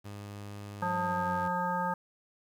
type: tone with pitch glide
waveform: sawtooth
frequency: 102.1 to 92.02 Hz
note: G#2 to F#2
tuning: -29 to -9 cents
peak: -37 dBFS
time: 0.04-1.49 s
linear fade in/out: 20 ms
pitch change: -180 cents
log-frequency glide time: 0.88-1.3 s
type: harmonic tone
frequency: 178.3 Hz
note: F3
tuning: 36 cents sharp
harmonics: 1 / 3 / 5 / 7 / 9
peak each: -36 / -38 / -31 / -36 / -39 dBFS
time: 0.82-1.94 s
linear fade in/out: 5 ms
effects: 10-bit